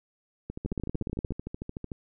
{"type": "two click trains", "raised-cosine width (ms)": 3, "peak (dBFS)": [-18, -22], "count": [12, 20], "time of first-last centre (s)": [[0.66, 1.307], [0.5, 1.918]], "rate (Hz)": [17, 13.4], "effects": []}